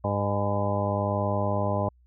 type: harmonic tone with a mistuned harmonic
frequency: 101 Hz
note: G#2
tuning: 48 cents flat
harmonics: 1 / 2 / 3 / 4 / 5 / 6 / 7 / 8 / 9 / 10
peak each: -28 / -32 / -37 / -37 / -35 / -29 / -40 / -33 / -41 / -34 dBFS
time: 0.04-1.89 s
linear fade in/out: 5 ms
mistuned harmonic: 8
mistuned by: +46 cents
effects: added 61 Hz sine -56 dBFS peak until 2.06 s